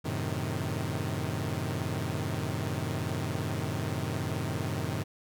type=chord; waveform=sawtooth; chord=F# diminished seventh; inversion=none; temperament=equal; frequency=92.5 / 110 / 130.81 / 155.56 Hz; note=F#2 / A2 / C3 / Eb3; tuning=0 / 0 / 0 / 0 cents; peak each=-32 dBFS; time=0.04-5.04 s; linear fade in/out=20 ms; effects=none